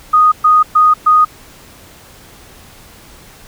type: tone bursts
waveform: sine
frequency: 1241 Hz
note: D#6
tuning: 5 cents flat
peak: -5 dBFS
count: 4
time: 0.13-1.25 s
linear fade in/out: 10 ms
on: 190 ms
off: 120 ms
effects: pink hiss -40 dBFS RMS until 3.47 s